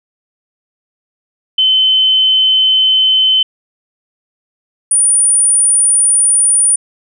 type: tone pair in turn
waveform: sine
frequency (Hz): 3060 / 9460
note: G7 / D9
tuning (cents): -42 / +12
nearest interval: octave + minor sixth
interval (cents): 1954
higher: second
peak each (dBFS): -7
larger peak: neither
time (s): 1.58-3.43 / 4.91-6.76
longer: neither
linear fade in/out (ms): 5
effects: none